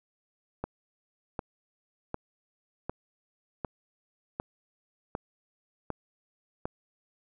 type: click train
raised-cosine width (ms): 1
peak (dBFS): -18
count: 9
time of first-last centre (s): 0.64-6.655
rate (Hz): 1.33
effects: none